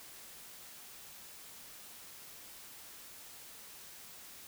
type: silence
effects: white hiss -52 dBFS RMS until 4.47 s